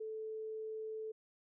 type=tone; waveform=sine; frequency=437.6 Hz; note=A4; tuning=9 cents flat; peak=-40 dBFS; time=0-1.12 s; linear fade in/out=10 ms; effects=none